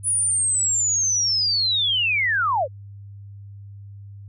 sine linear sweep, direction down, 9940 to 471.9 Hz, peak -18 dBFS, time 0.03-2.68 s, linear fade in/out 50 ms, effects added 100 Hz sine -37 dBFS peak until 4.28 s

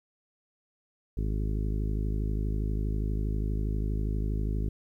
harmonic tone, 52.4 Hz, G#1, 16 cents sharp, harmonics 1 / 2 / 3 / 4 / 5 / 6 / 7 / 8, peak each -28 / -34 / -38 / -40 / -42 / -44 / -45 / -46 dBFS, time 1.17-4.69 s, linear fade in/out 5 ms, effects 11-bit

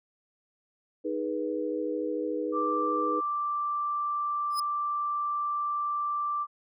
sine chord, G# minor, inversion second, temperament equal with one note detuned, 311.1 / 415.3 / 488.8 Hz, D#4 / G#4 / B4, 0 / 0 / -18 cents, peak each -32 / -34 / -32 dBFS, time 1.04-3.21 s, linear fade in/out 20 ms
sine tone, 1174.7 Hz, D6, in tune, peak -27 dBFS, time 2.52-6.47 s, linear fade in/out 50 ms
sawtooth tone with exponential growth, 5060 Hz, D#8, 28 cents sharp, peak -25 dBFS, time 4.5-4.6 s, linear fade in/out 5 ms, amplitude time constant 21 ms
effects none

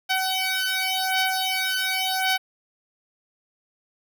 10% pulse beating tone pair, 756 / 756.9 Hz, F#5 / F#5, +37 / +39 cents, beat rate 0.9 Hz, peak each -17 dBFS, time 0.09-2.38 s, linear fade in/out 20 ms, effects none

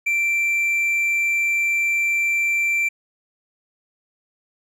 triangle tone, 2349 Hz, D7, in tune, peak -16 dBFS, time 0.06-2.89 s, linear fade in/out 10 ms, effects none

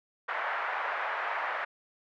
white band-pass noise, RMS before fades -33 dBFS, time 0.28-1.65 s, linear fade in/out 10 ms, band 630 to 1800 Hz, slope 24 dB/octave, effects none

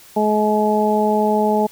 harmonic tone, 212.4 Hz, G#3, 39 cents sharp, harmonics 1 / 2 / 3 / 4, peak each -19 / -19 / -21 / -19 dBFS, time 0.16-1.67 s, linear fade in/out 10 ms, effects white hiss -45 dBFS RMS until 1.71 s

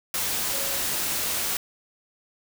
sine tone in noise, 552 Hz, C#5, 7 cents flat, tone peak -37 dBFS, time 0.53-0.78 s, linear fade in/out 2 ms, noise white, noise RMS -27 dBFS, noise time 0.14-1.57 s, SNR -13 dB, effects none

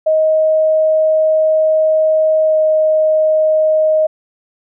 sine tone with pitch glide, 628 to 624.4 Hz, D#5 to D#5, +16 to +6 cents, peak -9 dBFS, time 0.06-4.07 s, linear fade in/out 10 ms, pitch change -10 cents, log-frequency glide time 2.45-2.57 s, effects none

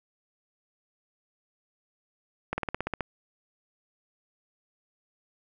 slowing click train, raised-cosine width 0.5 ms, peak -14 dBFS, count 9, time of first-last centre 2.53-3.007 s, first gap 50 ms, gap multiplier 1.05, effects none

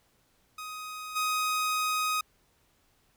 sawtooth tone with level steps, 1254 Hz, D#6, 13 cents sharp, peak -34 / -23 dBFS, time 0.58-2.21 s, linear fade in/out 5 ms, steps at 1.15 s, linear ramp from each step 20 ms, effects pink hiss -68 dBFS RMS until 3.16 s

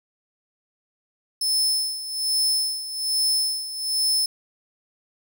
sawtooth tone with tremolo, 5250 Hz, E8, 8 cents flat, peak -16 dBFS, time 1.41-4.26 s, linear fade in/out 5 ms, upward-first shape sine, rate 1.2 Hz, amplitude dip 75%, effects none

